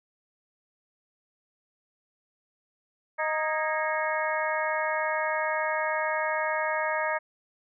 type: harmonic tone with a mistuned harmonic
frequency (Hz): 311.1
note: D#4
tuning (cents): 0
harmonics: 2 / 3 / 4 / 5 / 6 / 7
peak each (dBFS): -30 / -31 / -34 / -33 / -35 / -35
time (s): 3.18-7.19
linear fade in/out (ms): 20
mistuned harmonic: 5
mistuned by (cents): +95
effects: none